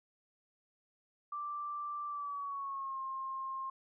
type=tone with pitch glide; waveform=sine; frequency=1174.7 to 1064.8 Hz; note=D6 to C6; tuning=0 to +30 cents; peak=-37 dBFS; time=1.32-3.7 s; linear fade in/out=5 ms; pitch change=-170 cents; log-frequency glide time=2.07-3 s; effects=none